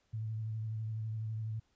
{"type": "tone with vibrato", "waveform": "sine", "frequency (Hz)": 110, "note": "A2", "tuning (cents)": 0, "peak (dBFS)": -35, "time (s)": [0.13, 1.6], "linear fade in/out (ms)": 10, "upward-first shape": "sine", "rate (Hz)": 12, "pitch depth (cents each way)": 28, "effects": ["pink hiss -75 dBFS RMS until 1.75 s", "resampled to 16000 Hz"]}